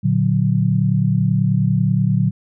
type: chord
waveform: sine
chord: Bb augmented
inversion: none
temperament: equal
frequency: 116.54 / 146.83 / 185 Hz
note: Bb2 / D3 / F#3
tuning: 0 / 0 / 0 cents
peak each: -18 dBFS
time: 0.03-2.31 s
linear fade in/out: 20 ms
effects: none